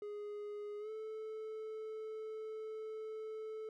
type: tone with pitch glide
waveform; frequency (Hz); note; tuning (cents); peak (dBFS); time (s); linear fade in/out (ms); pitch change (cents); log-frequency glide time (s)
triangle; 415.2 to 436.6; G#4 to A4; 0 to -13; -40; 0.02-3.69; 2; +87; 0.79-0.9
effects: none